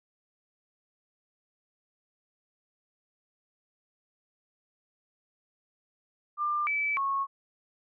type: tone with pitch steps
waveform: sine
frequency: 1194 / 2306 / 1098 Hz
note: D6 / D7 / C#6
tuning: +28 / -32 / -17 cents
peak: -26 dBFS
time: 6.37-7.27 s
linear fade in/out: 50 ms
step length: 300 ms
effects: none